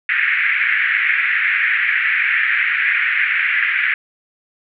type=band-pass noise; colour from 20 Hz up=white; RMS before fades=-17 dBFS; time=0.09-3.94 s; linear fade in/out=2 ms; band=1600 to 2300 Hz; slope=48 dB/octave; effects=none